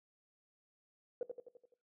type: tone with echo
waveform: sine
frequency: 486.2 Hz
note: B4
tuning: 27 cents flat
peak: -33 dBFS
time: 1.21-1.23 s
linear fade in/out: 2 ms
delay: 85 ms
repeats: 6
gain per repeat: -5 dB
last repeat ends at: 1.74 s
effects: noise-tail reverb RT60 0.3 s tail -18 dB re dry + tanh soft clip ceiling -29 dBFS